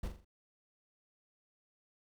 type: noise with echo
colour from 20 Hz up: brown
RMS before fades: -37 dBFS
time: 0.03-0.08 s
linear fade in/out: 5 ms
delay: 42 ms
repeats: 4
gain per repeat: -7 dB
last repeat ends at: 0.248 s
effects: none